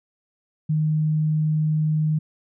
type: tone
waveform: sine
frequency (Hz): 154.6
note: D#3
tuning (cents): -11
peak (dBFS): -18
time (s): 0.69-2.19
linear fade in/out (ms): 10
effects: none